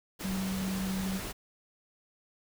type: tone in noise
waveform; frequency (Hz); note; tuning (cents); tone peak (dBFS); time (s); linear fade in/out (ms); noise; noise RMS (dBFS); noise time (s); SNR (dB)
sine; 190; F#3; +46; -31; 0.23-1.2; 20; pink; -39; 0.19-1.33; +5
effects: none